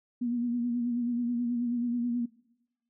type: tone with vibrato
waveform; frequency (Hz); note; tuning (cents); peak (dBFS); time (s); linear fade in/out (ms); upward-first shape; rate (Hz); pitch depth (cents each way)
sine; 240; B3; -49; -27; 0.21-2.26; 10; sine; 9.3; 42
effects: noise-tail reverb RT60 1.0 s tail -22 dB re dry